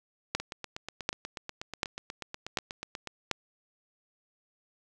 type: two click trains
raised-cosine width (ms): 0.2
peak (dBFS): -20 / -10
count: 23 / 5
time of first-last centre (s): 0.4-3.073 / 0.35-3.313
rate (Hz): 8.23 / 1.35
effects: none